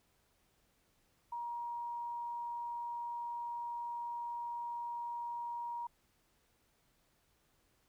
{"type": "tone", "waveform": "sine", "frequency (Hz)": 948, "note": "A#5", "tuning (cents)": 29, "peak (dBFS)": -38, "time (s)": [1.32, 5.87], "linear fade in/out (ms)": 5, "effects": ["pink hiss -74 dBFS RMS until 7.88 s"]}